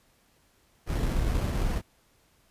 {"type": "noise with sample-and-hold", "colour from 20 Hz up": "brown", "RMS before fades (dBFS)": -27, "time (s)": [0.86, 1.82], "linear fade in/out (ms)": 50, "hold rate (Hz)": 3675, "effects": ["pink hiss -65 dBFS RMS until 2.5 s", "resampled to 32000 Hz"]}